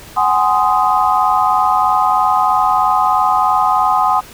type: chord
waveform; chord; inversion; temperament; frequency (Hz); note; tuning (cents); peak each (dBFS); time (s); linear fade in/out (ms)
sine; Ab dominant seventh; third; just; 747.5 / 830.6 / 1038.3 / 1245.9; Gb5 / Ab5 / C6 / Eb6; +17 / 0 / -14 / +2; -16; 0.16-4.21; 20
effects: pink hiss -37 dBFS RMS until 4.33 s